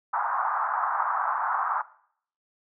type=band-pass noise; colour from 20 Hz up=pink; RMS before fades=-27 dBFS; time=0.13-1.82 s; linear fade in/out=10 ms; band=810 to 1400 Hz; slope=48 dB/octave; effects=noise-tail reverb RT60 0.6 s tail -18 dB re dry